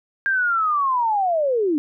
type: linear sweep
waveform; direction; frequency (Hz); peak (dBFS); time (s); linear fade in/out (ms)
sine; down; 1613 to 281.4; -17; 0.26-1.78; 0
effects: none